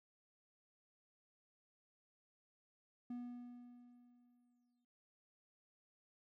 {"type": "tone with exponential decay", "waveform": "triangle", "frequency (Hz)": 243.5, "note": "B3", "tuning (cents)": -24, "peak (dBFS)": -40, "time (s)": [3.1, 4.85], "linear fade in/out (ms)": 5, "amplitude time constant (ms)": 380, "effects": []}